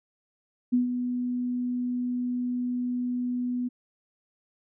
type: tone with ADSR envelope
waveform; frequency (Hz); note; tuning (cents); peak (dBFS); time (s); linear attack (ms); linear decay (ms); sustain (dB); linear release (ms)
sine; 246.9; B3; 0; -18; 0.72-3.69; 18; 130; -8; 18
effects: none